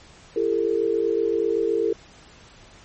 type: tone cluster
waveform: sine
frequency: 340.1 / 405.4 / 453.3 Hz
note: F4 / G#4 / A#4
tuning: -46 / -42 / -48 cents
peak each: -26 / -24 / -22 dBFS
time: 0.36-1.93 s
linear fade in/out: 5 ms
effects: pink hiss -49 dBFS RMS until 2.84 s + MP3 32 kbps